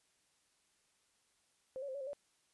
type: tone with pitch steps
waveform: sine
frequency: 522 / 563 / 523 / 564 / 527 / 574 Hz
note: C5 / C#5 / C5 / C#5 / C5 / D5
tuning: -4 / +27 / -1 / +30 / +12 / -40 cents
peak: -40 dBFS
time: 1.76-2.132 s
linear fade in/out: 0 ms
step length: 62 ms
effects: white hiss -75 dBFS RMS until 2.53 s + resampled to 24000 Hz